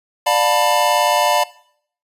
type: chord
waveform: square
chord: B half-diminished seventh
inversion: first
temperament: just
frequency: 592.7 / 711.2 / 889 / 987.8 Hz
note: D5 / F5 / A5 / B5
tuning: +16 / +31 / +18 / 0 cents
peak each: -20 dBFS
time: 0.26-1.44 s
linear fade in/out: 10 ms
effects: noise-tail reverb RT60 0.6 s tail -19 dB re dry + resampled to 32000 Hz